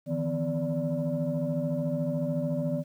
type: tone cluster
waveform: sine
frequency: 152.3 / 166.1 / 252.4 / 582 Hz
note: D#3 / E3 / B3 / D5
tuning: -37 / +13 / +38 / -16 cents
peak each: -31 dBFS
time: 0.06-2.84 s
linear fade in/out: 50 ms
effects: tanh soft clip ceiling -20 dBFS + 10-bit